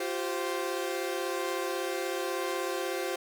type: chord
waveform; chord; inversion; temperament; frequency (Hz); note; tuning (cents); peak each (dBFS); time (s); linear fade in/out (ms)
sawtooth; F suspended second; none; equal with one note detuned; 349.2 / 385.5 / 523.3; F4 / G4 / C5; 0 / -29 / 0; -31; 0-3.16; 5
effects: none